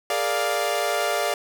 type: chord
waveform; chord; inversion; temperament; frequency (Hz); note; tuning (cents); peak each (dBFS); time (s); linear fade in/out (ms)
sawtooth; Bb dominant seventh; third; equal; 415.3 / 466.2 / 587.3 / 698.5; Ab4 / Bb4 / D5 / F5; 0 / 0 / 0 / 0; -26 / -27 / -22 / -22; 0.1-1.34; 2
effects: none